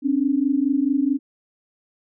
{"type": "tone pair together", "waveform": "sine", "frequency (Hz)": [265.4, 290], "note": ["C4", "D4"], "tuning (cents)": [25, -22], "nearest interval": "major second", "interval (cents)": 153, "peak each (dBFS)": -20, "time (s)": [0.02, 1.19], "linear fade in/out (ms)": 50, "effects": []}